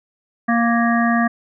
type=harmonic tone with a mistuned harmonic; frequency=233.1 Hz; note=A#3; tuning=in tune; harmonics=1 / 3 / 5 / 7 / 8; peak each=-16 / -21 / -23 / -24 / -25 dBFS; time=0.48-1.28 s; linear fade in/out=10 ms; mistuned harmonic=7; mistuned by=+28 cents; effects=none